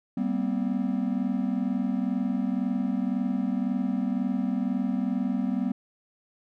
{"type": "tone cluster", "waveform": "triangle", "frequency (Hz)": [194.2, 235.9, 257.9], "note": ["G3", "A#3", "C4"], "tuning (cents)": [-16, 21, -25], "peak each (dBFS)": -27, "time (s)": [0.17, 5.72], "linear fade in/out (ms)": 5, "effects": []}